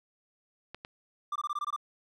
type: clicks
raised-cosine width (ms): 0.3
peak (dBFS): -25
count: 2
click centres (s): 0.746 / 0.849
type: tone bursts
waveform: triangle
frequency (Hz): 1184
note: D6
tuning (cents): +14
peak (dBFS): -28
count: 8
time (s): 1.32-1.763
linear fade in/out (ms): 5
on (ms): 37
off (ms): 21
effects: none